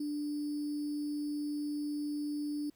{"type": "tone with sample-and-hold", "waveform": "sine", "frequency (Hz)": 294.6, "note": "D4", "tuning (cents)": 6, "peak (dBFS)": -33, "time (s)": [0, 2.7], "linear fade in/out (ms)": 5, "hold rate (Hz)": 4900, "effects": ["pink hiss -71 dBFS RMS until 2.75 s"]}